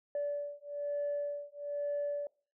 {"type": "beating tone pair", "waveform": "sine", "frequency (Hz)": [578, 579.1], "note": ["D5", "D5"], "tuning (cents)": [-28, -24], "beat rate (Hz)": 1.1, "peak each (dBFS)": [-36, -36], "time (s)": [0.15, 2.27], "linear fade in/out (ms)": 2, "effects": ["noise-tail reverb RT60 0.4 s tail -23 dB re dry", "tanh soft clip ceiling -28 dBFS"]}